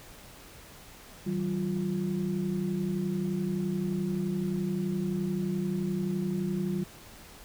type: tone cluster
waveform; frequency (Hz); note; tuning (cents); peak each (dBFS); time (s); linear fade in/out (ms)
sine; 158.5 / 190.1 / 350.8; D#3 / F#3 / F4; +32 / +47 / +8; -35 / -29 / -35; 1.26-6.84; 10
effects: pink hiss -50 dBFS RMS until 7.44 s